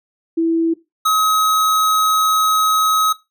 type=tone pair in turn; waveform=sine / square; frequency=329.6 / 1272.8 Hz; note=E4 / D#6; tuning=0 / +39 cents; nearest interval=octave + major seventh; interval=2339 cents; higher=second; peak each=-13 dBFS; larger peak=neither; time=0.37-0.74 / 1.05-3.13 s; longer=second; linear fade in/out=10 ms; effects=noise-tail reverb RT60 0.2 s tail -17 dB re dry